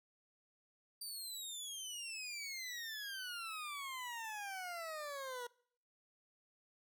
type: exponential sweep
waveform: 20% pulse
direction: down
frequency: 4699 to 476.6 Hz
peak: -38 dBFS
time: 1.01-5.47 s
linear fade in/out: 5 ms
effects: noise-tail reverb RT60 0.6 s tail -24 dB re dry